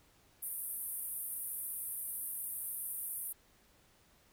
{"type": "band-pass noise", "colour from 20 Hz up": "white", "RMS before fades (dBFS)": -41, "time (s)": [0.42, 3.33], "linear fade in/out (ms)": 10, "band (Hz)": [9000, 15000], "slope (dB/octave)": 96, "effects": ["pink hiss -67 dBFS RMS until 4.32 s"]}